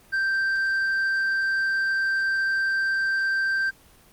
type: tone with tanh clipping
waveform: sine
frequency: 1568 Hz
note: G6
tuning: in tune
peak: -22 dBFS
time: 0.12-3.71 s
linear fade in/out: 20 ms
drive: 4 dB
effects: pink hiss -54 dBFS RMS until 4.12 s + Opus 24 kbps